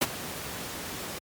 pink noise with ADSR envelope, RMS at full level -21 dBFS, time 0.01-1.19 s, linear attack 11 ms, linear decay 34 ms, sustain -15 dB, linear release 11 ms, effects high-pass 100 Hz 12 dB/octave + MP3 96 kbps

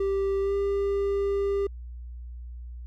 triangle tone with pitch glide, 392 to 398.4 Hz, G4 to G4, 0 to +28 cents, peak -21 dBFS, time 0-1.67 s, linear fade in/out 5 ms, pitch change +28 cents, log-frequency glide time 0.41-0.54 s, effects added 60 Hz sine -36 dBFS peak until 2.86 s + MP3 96 kbps

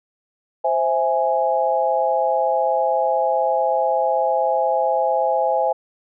sine chord, C augmented, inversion none, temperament equal, 523.3 / 659.3 / 830.6 Hz, C5 / E5 / G#5, 0 / 0 / 0 cents, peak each -21 / -21 / -20 dBFS, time 0.64-5.73 s, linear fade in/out 10 ms, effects none

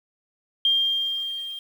sine tone with level ramp, 3197 Hz, G7, 33 cents sharp, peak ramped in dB -16 to -32 dBFS, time 0.65-1.59 s, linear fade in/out 2 ms, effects 8-bit

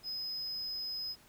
triangle tone, 5060 Hz, D#8, 28 cents sharp, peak -35 dBFS, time 0.03-1.16 s, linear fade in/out 50 ms, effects pink hiss -61 dBFS RMS until 1.28 s

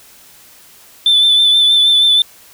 triangle tone with vibrato, 3520 Hz, A7, in tune, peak -5 dBFS, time 1.06-2.22 s, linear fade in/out 2 ms, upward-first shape sine, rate 6.3 Hz, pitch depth 27 cents each way, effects tanh soft clip ceiling -3 dBFS + white hiss -43 dBFS RMS until 2.53 s

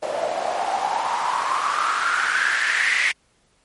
white noise with band-pass filter sweep, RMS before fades -22 dBFS, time 0.02-3.12 s, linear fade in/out 10 ms, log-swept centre 580 to 2100 Hz, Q 6.8, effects pink hiss -62 dBFS RMS until 3.64 s + MP3 48 kbps

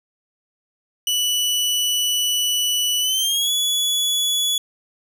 sawtooth tone with pitch glide, 2960 to 3400 Hz, F#7 to G#7, 0 to +40 cents, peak -15 dBFS, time 1.07-4.58 s, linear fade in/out 2 ms, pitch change +240 cents, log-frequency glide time 3-3.51 s, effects none

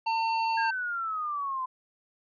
square tone, 903 Hz, A5, 45 cents sharp, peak -26 dBFS, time 0.06-0.71 s, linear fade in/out 10 ms
sine exponential sweep, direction down, 1646 to 1017 Hz, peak -29 dBFS, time 0.57-1.66 s, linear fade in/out 10 ms
effects resampled to 11025 Hz

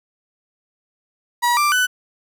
35% pulse tone with pitch steps, 962 / 1180 / 1496 Hz, B5 / D6 / F#6, -46 / +8 / +19 cents, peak -13 dBFS, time 1.42-1.87 s, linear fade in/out 20 ms, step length 150 ms, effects none

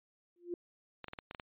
sine tone with exponential growth, 349.2 Hz, F4, in tune, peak -32 dBFS, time 0.36-0.54 s, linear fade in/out 2 ms, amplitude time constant 37 ms
clicks, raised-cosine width 0.3 ms, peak -27 dBFS, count 7, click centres 1.043 / 1.083 / 1.134 / 1.188 / 1.311 / 1.348 / 1.398 s
effects resampled to 8000 Hz

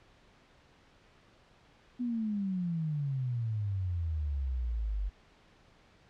sine exponential sweep, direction down, 250 to 47 Hz, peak -30 dBFS, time 1.99-5.1 s, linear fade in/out 20 ms, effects pink hiss -62 dBFS RMS until 6.09 s + low-pass 4000 Hz 12 dB/octave

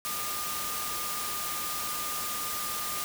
sine tone in noise, 1212 Hz, D#6, 46 cents flat, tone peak -37 dBFS, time 0.05-3.04 s, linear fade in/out 0 ms, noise white, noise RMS -34 dBFS, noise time 0.05-3.04 s, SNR -6 dB, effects none

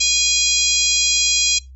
harmonic tone, 819 Hz, G#5, 24 cents flat, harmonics 3 / 4 / 5 / 6 / 7 / 8 / 9, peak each -22 / -22 / -22 / -22 / -22 / -22 / -22 dBFS, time 0-1.59 s, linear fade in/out 10 ms, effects noise-tail reverb RT60 0.2 s tail -23 dB re dry + added 65 Hz sine -37 dBFS peak until 1.75 s

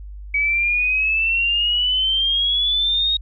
sine exponential sweep, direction up, 2267 to 3764 Hz, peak -16 dBFS, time 0.34-3.17 s, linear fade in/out 5 ms, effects added 50 Hz sine -32 dBFS peak until 3.21 s

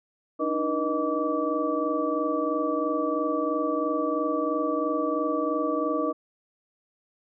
sine tone cluster, 293.5 / 316.5 / 482 / 621 / 1154 Hz, D4 / D#4 / B4 / D#5 / D6, -1 / +30 / -42 / -3 / -31 cents, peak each -30 dBFS, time 0.39-6.13 s, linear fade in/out 20 ms, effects none

